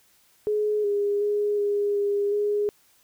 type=tone with pitch steps; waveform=sine; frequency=421.9 / 407.4 / 414.1 / 408.8 / 405.8 / 413.9 Hz; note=G#4 / G#4 / G#4 / G#4 / G#4 / G#4; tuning=+27 / -33 / -5 / -27 / -40 / -6 cents; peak=-21 dBFS; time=0.47-2.69 s; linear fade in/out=0 ms; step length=370 ms; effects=white hiss -61 dBFS RMS until 3.03 s